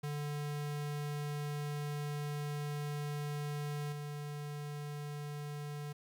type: tone with level steps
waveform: square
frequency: 146.83 Hz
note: D3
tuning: in tune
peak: -37 / -41 dBFS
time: 0.03-5.93 s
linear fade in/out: 10 ms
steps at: 3.92 s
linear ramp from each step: 5 ms
effects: 11-bit